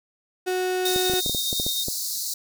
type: tone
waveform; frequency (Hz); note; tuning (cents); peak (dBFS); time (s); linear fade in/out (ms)
35% pulse; 368; F#4; -9; -21; 0.46-1.21; 20
type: tone with tremolo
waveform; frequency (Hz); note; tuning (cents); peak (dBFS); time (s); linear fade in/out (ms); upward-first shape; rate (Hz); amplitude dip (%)
sine; 3700; A#7; -14; -24; 0.85-1.84; 5; sine; 9.8; 45
type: high-pass noise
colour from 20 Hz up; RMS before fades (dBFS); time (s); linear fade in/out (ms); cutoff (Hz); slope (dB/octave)
pink; -29; 0.85-2.34; 5; 4000; 96
type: clicks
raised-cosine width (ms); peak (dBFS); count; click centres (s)
2; -17; 10; 0.961 / 1.098 / 1.136 / 1.262 / 1.296 / 1.348 / 1.529 / 1.599 / 1.665 / 1.884
effects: none